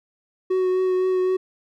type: tone with vibrato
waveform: triangle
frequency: 370.9 Hz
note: F#4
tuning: 4 cents sharp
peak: -16 dBFS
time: 0.5-1.37 s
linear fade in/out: 10 ms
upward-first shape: triangle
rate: 3.9 Hz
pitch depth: 17 cents each way
effects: none